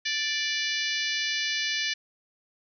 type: harmonic tone with a mistuned harmonic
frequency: 586 Hz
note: D5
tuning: 4 cents flat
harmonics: 3 / 4 / 5 / 6 / 7 / 8 / 9 / 10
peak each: -32 / -33 / -34 / -35 / -35 / -36 / -37 / -37 dBFS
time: 0.05-1.94 s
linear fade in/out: 10 ms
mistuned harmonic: 10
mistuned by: +30 cents
effects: none